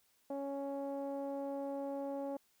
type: tone with low-pass filter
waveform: sawtooth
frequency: 277.9 Hz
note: C#4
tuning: 4 cents sharp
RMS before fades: -40 dBFS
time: 0.3-2.37 s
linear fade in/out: 5 ms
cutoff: 680 Hz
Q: 8.9
effects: white hiss -73 dBFS RMS until 2.6 s